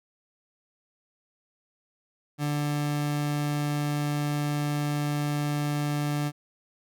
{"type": "tone", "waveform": "30% pulse", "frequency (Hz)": 146.83, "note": "D3", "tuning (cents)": 0, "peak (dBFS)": -23, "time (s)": [2.38, 6.32], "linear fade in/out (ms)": 50, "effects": []}